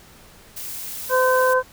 blue noise, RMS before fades -32 dBFS, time 0.56-1.54 s, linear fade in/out 10 ms
harmonic tone, 512 Hz, C5, 38 cents flat, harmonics 1 / 2 / 3, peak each -17 / -20 / -22 dBFS, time 1.09-1.63 s, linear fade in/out 50 ms
effects pink hiss -48 dBFS RMS until 1.72 s

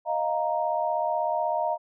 sine chord, Eb suspended second, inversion none, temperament equal, 622.3 / 698.5 / 932.3 Hz, Eb5 / F5 / Bb5, 0 / 0 / 0 cents, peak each -28 dBFS, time 0.05-1.78 s, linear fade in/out 50 ms, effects none

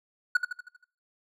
triangle tone with echo, 1468 Hz, F#6, 14 cents flat, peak -16 dBFS, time 0.35-0.37 s, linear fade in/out 5 ms, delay 79 ms, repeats 6, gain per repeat -6 dB, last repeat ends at 0.844 s, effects noise-tail reverb RT60 0.4 s tail -21 dB re dry

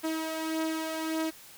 sawtooth beating tone pair, 319 / 320.7 Hz, D#4 / E4, +43 / -48 cents, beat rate 1.7 Hz, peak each -27 / -33 dBFS, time 0.03-1.31 s, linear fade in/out 20 ms, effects white hiss -51 dBFS RMS until 1.57 s

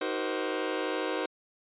sawtooth chord, C half-diminished seventh, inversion first, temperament just, 314 / 376.7 / 470.9 / 523.3 Hz, Eb4 / Gb4 / Bb4 / C5, +16 / +31 / +18 / 0 cents, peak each -31 dBFS, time 0.01-1.26 s, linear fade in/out 5 ms, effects resampled to 8000 Hz

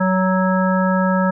harmonic tone with a mistuned harmonic, 186.9 Hz, F#3, 18 cents sharp, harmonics 1 / 3 / 5 / 7 / 9, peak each -16 / -21 / -23 / -24 / -26 dBFS, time 0-1.31 s, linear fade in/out 10 ms, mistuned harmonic 9, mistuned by -33 cents, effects none

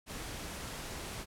pink noise, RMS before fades -42 dBFS, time 0.06-1.26 s, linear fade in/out 50 ms, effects low-pass 12000 Hz 12 dB/octave

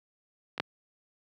clicks, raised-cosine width 0.3 ms, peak -24 / -10 dBFS, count 2, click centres 0.579 / 0.6 s, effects high-pass 150 Hz 12 dB/octave

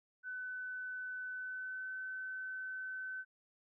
sine tone with pitch glide, 1506 to 1522.6 Hz, F#6 to F#6, +30 to +49 cents, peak -40 dBFS, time 0.23-3.25 s, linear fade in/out 50 ms, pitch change +19 cents, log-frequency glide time 1.32-1.92 s, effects none

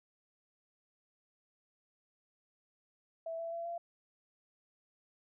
sine tone with pitch steps, 658 / 666.4 / 674.9 / 683.6 Hz, E5 / E5 / E5 / F5, -3 / +19 / +41 / -37 cents, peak -37 dBFS, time 3.26-3.78 s, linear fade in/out 5 ms, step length 130 ms, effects none

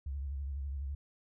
sine tone with vibrato, 69.3 Hz, C#2, in tune, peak -35 dBFS, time 0.06-0.95 s, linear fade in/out 5 ms, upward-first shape triangle, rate 12 Hz, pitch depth 110 cents each way, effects none

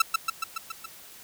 sawtooth tone with echo, 1327 Hz, E6, 11 cents sharp, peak -13 dBFS, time 0-0.02 s, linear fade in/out 5 ms, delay 140 ms, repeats 6, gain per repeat -3 dB, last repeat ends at 0.86 s, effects white hiss -48 dBFS RMS until 1.23 s

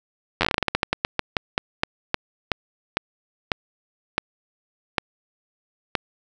slowing click train, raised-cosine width 0.3 ms, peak -3 dBFS, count 26, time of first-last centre 0.41-5.952 s, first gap 10 ms, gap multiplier 1.21, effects none

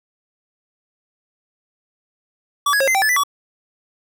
square tone with pitch steps, 1147 / 1668 / 542 / 2069 / 777 / 1734 / 1985 / 1135 Hz, D6 / G#6 / C#5 / C7 / G5 / A6 / B6 / C#6, -41 / +7 / -39 / -20 / -16 / -26 / +8 / +41 cents, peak -15 dBFS, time 2.66-3.236 s, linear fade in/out 5 ms, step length 72 ms, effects none

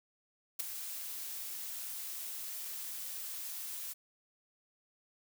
blue noise with ADSR envelope, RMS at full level -32 dBFS, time 0.59-3.94 s, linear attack 12 ms, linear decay 8 ms, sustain -10 dB, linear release 22 ms, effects none

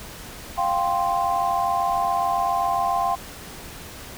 sine chord, F suspended second, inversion none, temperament just, 698.5 / 785.8 / 1047.7 Hz, F5 / G5 / C6, 0 / +4 / +2 cents, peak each -24 dBFS, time 0.57-3.16 s, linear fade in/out 20 ms, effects pink hiss -39 dBFS RMS until 4.17 s

